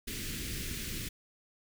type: band-stop noise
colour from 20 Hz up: pink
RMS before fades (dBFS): -38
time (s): 0.07-1.09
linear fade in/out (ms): 10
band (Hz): 360 to 1800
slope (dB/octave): 24
effects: none